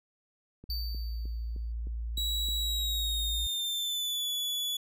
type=click train; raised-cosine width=3 ms; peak=-35 dBFS; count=7; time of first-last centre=0.64-2.486 s; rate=3.25 Hz
type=tone; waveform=sine; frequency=57.1 Hz; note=A#1; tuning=35 cents flat; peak=-32 dBFS; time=0.69-3.47 s; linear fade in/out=5 ms
type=tone with exponential decay; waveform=square; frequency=4585 Hz; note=D8; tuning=42 cents flat; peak=-34 dBFS; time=0.7-1.72 s; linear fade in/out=1 ms; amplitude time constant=220 ms
type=tone with pitch glide; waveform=40% pulse; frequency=3889 to 3425 Hz; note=B7 to A7; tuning=-27 to -47 cents; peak=-29 dBFS; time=2.17-4.77 s; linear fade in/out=5 ms; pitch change=-220 cents; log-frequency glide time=2.59-4.29 s
effects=none